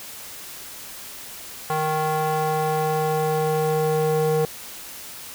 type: tone with band-pass filter sweep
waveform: square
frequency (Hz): 155.56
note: D#3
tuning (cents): 0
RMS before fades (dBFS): -22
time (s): 1.7-4.45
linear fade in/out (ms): 0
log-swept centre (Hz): 890 to 490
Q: 1.8
effects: white hiss -38 dBFS RMS until 5.34 s